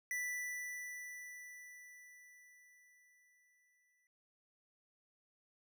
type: tone with exponential decay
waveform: square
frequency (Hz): 1975.5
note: B6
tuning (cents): 0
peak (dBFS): -37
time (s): 0.11-4.07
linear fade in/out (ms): 1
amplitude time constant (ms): 860
effects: none